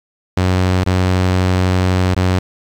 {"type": "tone with dropouts", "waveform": "sawtooth", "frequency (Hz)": 92.1, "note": "F#2", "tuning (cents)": -7, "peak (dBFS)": -8, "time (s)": [0.37, 2.39], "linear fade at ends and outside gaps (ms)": 5, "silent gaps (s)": [[0.841, 0.862], [2.146, 2.164]], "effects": ["low-pass 6000 Hz 12 dB/octave", "7-bit"]}